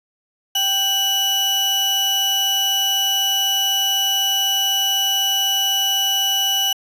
35% pulse tone pair together, 784 / 2952 Hz, G5 / F#7, 0 / -5 cents, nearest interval octave + major seventh, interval 2295 cents, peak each -25 / -15 dBFS, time 0.55-6.73 s, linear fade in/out 5 ms, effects resampled to 32000 Hz + 8-bit

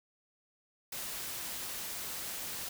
white noise, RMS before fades -40 dBFS, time 0.92-2.69 s, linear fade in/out 5 ms, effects none

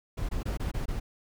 brown noise bursts, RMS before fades -31 dBFS, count 6, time 0.17-1 s, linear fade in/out 10 ms, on 120 ms, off 22 ms, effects none

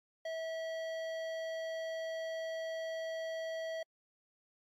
sine tone with hard clipping, 649 Hz, E5, 27 cents flat, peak -39 dBFS, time 0.25-3.83 s, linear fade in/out 5 ms, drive 13 dB, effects AAC 64 kbps

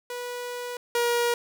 sawtooth tone pair in turn, 489 / 476.5 Hz, B4 / A#4, -17 / +38 cents, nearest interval unison, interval 45 cents, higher first, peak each -28 / -18 dBFS, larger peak second, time 0.1-0.77 / 0.95-1.34 s, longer first, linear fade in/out 2 ms, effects none

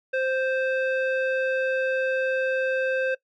square tone with low-pass filter, 523.3 Hz, C5, in tune, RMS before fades -25 dBFS, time 0.13-3.15 s, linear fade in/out 10 ms, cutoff 2100 Hz, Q 3.2, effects noise-tail reverb RT60 0.1 s tail -20 dB re dry

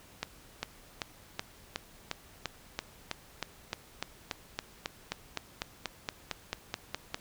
accelerating click train, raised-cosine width 0.2 ms, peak -15 dBFS, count 25, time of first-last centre 0.23-7.144 s, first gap 400 ms, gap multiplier 0.97, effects pink hiss -56 dBFS RMS until 7.2 s

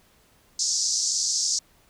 pink band-pass noise, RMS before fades -25 dBFS, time 0.59-1.59 s, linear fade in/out 5 ms, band 4900 to 7200 Hz, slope 48 dB/octave, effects pink hiss -60 dBFS RMS until 1.89 s

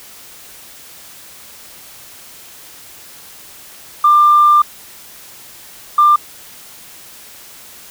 sine tone bursts at uneven times, 1192 Hz, D6, 25 cents sharp, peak -5 dBFS, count 2, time 4.04-4.62 / 5.98-6.16 s, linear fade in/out 5 ms, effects tanh soft clip ceiling -1 dBFS + white hiss -38 dBFS RMS until 7.9 s

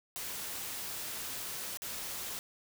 white noise with dropouts, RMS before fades -40 dBFS, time 0.16-2.39 s, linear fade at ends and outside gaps 0 ms, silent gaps 1.772-1.82 s, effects none

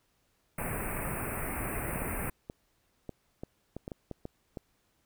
pink band-stop noise, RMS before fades -35 dBFS, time 0.58-2.3 s, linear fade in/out 5 ms, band 2600 to 8400 Hz, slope 96 dB/octave
clicks, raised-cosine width 2 ms, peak -25 dBFS, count 12, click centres 1.929 / 1.959 / 2.02 / 2.499 / 3.093 / 3.435 / 3.766 / 3.879 / 3.918 / 4.113 / 4.254 / 4.572 s
effects pink hiss -73 dBFS RMS until 5.05 s

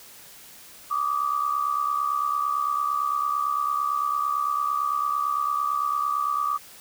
sine tone pair together, 1159 / 1227.9 Hz, D6 / D#6, -23 / -23 cents, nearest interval minor second, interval 100 cents, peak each -24 / -27 dBFS, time 0.9-6.58 s, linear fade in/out 20 ms, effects white hiss -47 dBFS RMS until 6.8 s

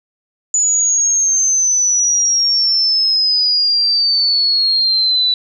sine exponential sweep, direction down, 6960 to 3953 Hz, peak -11 dBFS, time 0.54-5.34 s, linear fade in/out 2 ms, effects none

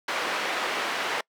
white low-pass noise, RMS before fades -28 dBFS, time 0.08-1.21 s, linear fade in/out 5 ms, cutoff 2200 Hz, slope 12 dB/octave, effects noise-tail reverb RT60 0.1 s tail -26 dB re dry + high-pass 400 Hz 12 dB/octave

